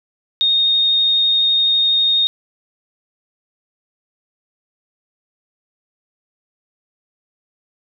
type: tone with vibrato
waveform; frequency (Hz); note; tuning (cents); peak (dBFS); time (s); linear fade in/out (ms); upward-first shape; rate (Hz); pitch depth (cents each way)
sine; 3701; A#7; -13; -12; 0.41-2.27; 0; triangle; 12; 8
effects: none